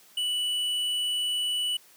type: tone with tanh clipping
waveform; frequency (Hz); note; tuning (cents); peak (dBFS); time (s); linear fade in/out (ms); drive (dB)
sine; 2960; F#7; 0; -27; 0.17-1.77; 5; 9
effects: white hiss -56 dBFS RMS until 1.96 s + high-pass 150 Hz 12 dB/octave